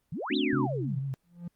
sine exponential two-way sweep, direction up then down, 130.81 to 4125 to 130.81 Hz, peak -32 dBFS, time 0.12-0.99 s, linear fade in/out 5 ms, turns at 0.36 s
sine chord, D dominant seventh, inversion second, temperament just, 220.2 / 264.3 / 293.7 / 367.1 Hz, A3 / C4 / D4 / F#4, +2 / +18 / 0 / -14 cents, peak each -33 / -30 / -29 / -32 dBFS, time 0.3-0.67 s, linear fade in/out 10 ms
sine tone with vibrato, 134.6 Hz, C3, 49 cents sharp, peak -30 dBFS, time 0.53-1.14 s, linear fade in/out 0 ms, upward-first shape sine, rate 6.2 Hz, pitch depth 55 cents each way
triangle tone with exponential growth, 173.2 Hz, F3, 14 cents flat, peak -30 dBFS, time 1.23-1.48 s, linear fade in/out 5 ms, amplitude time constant 54 ms
effects pink hiss -75 dBFS RMS until 1.55 s + Opus 24 kbps

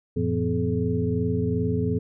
sine tone cluster, 91.7 / 114.4 / 171.4 / 252.9 / 428.3 Hz, F#2 / A#2 / F3 / B3 / A4, -15 / -32 / -32 / +41 / -47 cents, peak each -28 dBFS, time 0.16-1.99 s, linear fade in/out 10 ms, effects none

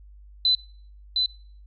sine tone with echo, 4018 Hz, B7, 29 cents sharp, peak -17 dBFS, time 0.45-0.55 s, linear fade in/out 2 ms, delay 710 ms, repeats 1, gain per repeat -3 dB, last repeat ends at 1.26 s, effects noise-tail reverb RT60 0.5 s tail -21 dB re dry + added 50 Hz sine -45 dBFS peak until 1.66 s

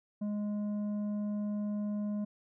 sine tone with tanh clipping, 207.7 Hz, G#3, in tune, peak -33 dBFS, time 0.21-2.25 s, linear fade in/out 10 ms, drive 7 dB, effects none

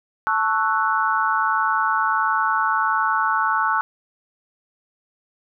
sine chord, F# minor seventh, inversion first, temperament equal, 880 / 1108.7 / 1318.5 / 1480 Hz, A5 / C#6 / E6 / F#6, 0 / 0 / 0 / 0 cents, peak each -23 dBFS, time 0.27-3.81 s, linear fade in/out 0 ms, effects none

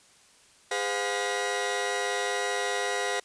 sawtooth tone cluster, 409.2 / 509 / 713 / 1923 Hz, G#4 / C5 / F5 / B6, -26 / -48 / +36 / -47 cents, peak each -29 dBFS, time 0.71-3.2 s, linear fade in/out 5 ms, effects white hiss -58 dBFS RMS until 3.24 s + resampled to 22050 Hz

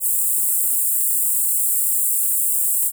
pink high-pass noise, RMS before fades -19 dBFS, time 0-2.92 s, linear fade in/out 50 ms, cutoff 7700 Hz, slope 96 dB/octave, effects none

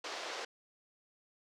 pink band-pass noise, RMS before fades -42 dBFS, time 0.04-0.45 s, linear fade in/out 5 ms, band 420 to 5900 Hz, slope 24 dB/octave, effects none

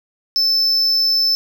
triangle tone, 5274 Hz, E8, in tune, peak -12 dBFS, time 0.36-1.35 s, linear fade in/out 0 ms, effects none

